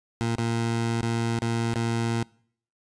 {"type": "tone with dropouts", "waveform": "20% pulse", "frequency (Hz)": 115.7, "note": "A#2", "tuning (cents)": -13, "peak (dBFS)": -19, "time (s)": [0.21, 2.23], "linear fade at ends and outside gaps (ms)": 0, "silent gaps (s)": [[0.356, 0.384], [1.013, 1.031], [1.389, 1.421], [1.74, 1.758]], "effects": ["noise-tail reverb RT60 0.6 s tail -25 dB re dry", "resampled to 22050 Hz"]}